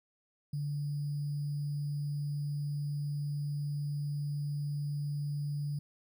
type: tone with sample-and-hold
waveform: sine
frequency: 145.5 Hz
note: D3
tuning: 16 cents flat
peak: -32 dBFS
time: 0.53-5.79 s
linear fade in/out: 5 ms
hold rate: 4900 Hz
effects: none